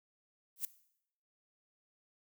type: noise with exponential growth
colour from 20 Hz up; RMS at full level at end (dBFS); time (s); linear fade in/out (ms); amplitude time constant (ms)
violet; -31; 0.56-0.65; 2; 19
effects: noise-tail reverb RT60 0.7 s tail -17 dB re dry